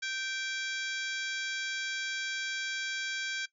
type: harmonic tone with a mistuned harmonic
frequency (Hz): 780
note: G5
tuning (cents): -9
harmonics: 2 / 3 / 4 / 5 / 6 / 7 / 8 / 9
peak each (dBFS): -36 / -40 / -42 / -44 / -46 / -47 / -48 / -49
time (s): 0.02-3.46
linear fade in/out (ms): 10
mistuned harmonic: 4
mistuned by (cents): +80
effects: noise-tail reverb RT60 0.1 s tail -17 dB re dry